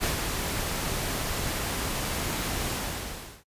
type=noise with ADSR envelope; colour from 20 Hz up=pink; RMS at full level=-26 dBFS; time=0-3.44 s; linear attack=39 ms; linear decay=120 ms; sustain=-4 dB; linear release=730 ms; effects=noise-tail reverb RT60 0.1 s tail -25 dB re dry + resampled to 32000 Hz